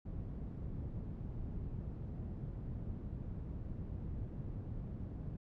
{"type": "low-pass noise", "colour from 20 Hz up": "white", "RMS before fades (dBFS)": -43, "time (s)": [0.05, 5.37], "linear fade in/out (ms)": 10, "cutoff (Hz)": 130, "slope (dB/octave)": 12, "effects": []}